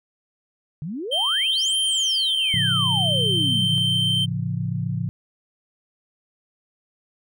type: exponential two-way sweep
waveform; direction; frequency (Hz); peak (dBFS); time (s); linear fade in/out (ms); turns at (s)
sine; up then down; 138.59 to 11210 to 138.59; -27; 0.82-3.78; 0; 1.78
type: tone with pitch glide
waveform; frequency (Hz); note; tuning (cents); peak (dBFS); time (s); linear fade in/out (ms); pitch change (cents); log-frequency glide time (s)
triangle; 3136 to 3116; G7 to G7; 0 to -11; -18; 1.11-4.26; 20; -11; 2.18-2.43
type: chord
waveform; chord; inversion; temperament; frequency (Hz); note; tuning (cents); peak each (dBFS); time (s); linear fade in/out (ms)
sine; A augmented; none; just; 110 / 137.5 / 171.88; A2 / C#3 / E#3; 0 / -14 / -27; -27; 2.54-5.09; 0
effects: none